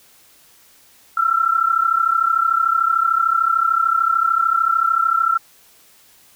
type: tone pair together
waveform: sine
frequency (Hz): 1329.6 / 1363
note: E6 / F6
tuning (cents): +15 / -43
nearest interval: unison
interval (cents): 42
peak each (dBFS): -17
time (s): 1.17-5.38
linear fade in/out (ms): 5
effects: white hiss -51 dBFS RMS until 6.35 s